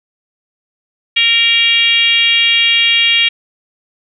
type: tone with frequency modulation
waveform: sine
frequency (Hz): 2805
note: F7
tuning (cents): +7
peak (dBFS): -8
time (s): 1.16-3.29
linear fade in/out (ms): 10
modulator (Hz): 477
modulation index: 1.4
effects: none